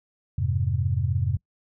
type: chord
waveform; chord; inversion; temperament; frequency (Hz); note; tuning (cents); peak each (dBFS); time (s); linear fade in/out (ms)
sine; F minor; none; equal; 87.31 / 103.83 / 130.81; F2 / Ab2 / C3; 0 / 0 / 0; -26; 0.38-1.37; 5
effects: noise-tail reverb RT60 0.1 s tail -23 dB re dry